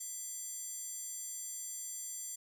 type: tone with high-pass filter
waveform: square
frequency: 668 Hz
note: E5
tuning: 23 cents sharp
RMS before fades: -43 dBFS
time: 0-2.36 s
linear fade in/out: 10 ms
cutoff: 7500 Hz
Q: 4.7
effects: none